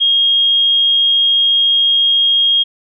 sine tone, 3253 Hz, G#7, 37 cents flat, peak -9 dBFS, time 0-2.64 s, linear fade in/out 20 ms, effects none

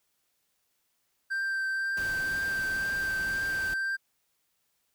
triangle tone with vibrato, 1568 Hz, G6, in tune, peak -26 dBFS, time 1.3-3.97 s, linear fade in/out 20 ms, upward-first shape triangle, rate 2 Hz, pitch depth 13 cents each way
pink noise, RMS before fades -42 dBFS, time 1.97-3.74 s, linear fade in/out 2 ms
effects white hiss -75 dBFS RMS until 4.94 s

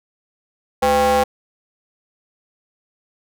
square ring-modulated tone, 145 Hz, D3, 22 cents flat, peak -11 dBFS, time 0.82-1.24 s, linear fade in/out 10 ms, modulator 652 Hz, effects none

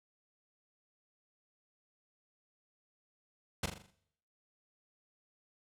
pink noise with echo, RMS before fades -33 dBFS, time 3.63-3.66 s, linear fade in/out 5 ms, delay 41 ms, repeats 6, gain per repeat -6 dB, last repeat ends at 3.906 s, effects noise-tail reverb RT60 0.7 s tail -19 dB re dry + low-pass 10000 Hz 12 dB/octave

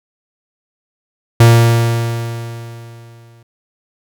45% pulse tone with exponential decay, 116.54 Hz, A#2, in tune, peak -3 dBFS, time 1.4-3.43 s, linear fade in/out 5 ms, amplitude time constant 440 ms, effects none

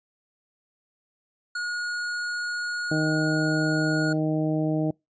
square tone, 1443 Hz, F#6, 44 cents flat, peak -28 dBFS, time 1.55-4.13 s, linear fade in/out 5 ms
harmonic tone, 155.56 Hz, D#3, in tune, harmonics 1 / 2 / 3 / 4 / 5, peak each -26 / -25 / -34 / -31 / -39 dBFS, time 2.91-4.91 s, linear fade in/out 5 ms
effects noise-tail reverb RT60 0.2 s tail -26 dB re dry + resampled to 16000 Hz

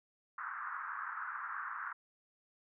pink band-pass noise, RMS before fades -42 dBFS, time 0.38-1.93 s, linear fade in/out 5 ms, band 1100 to 1600 Hz, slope 48 dB/octave, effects none

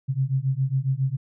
sine beating tone pair, 130 / 137.3 Hz, C3 / C#3, -11 / -16 cents, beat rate 7.3 Hz, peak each -24 dBFS, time 0.08-1.17 s, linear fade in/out 20 ms, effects none

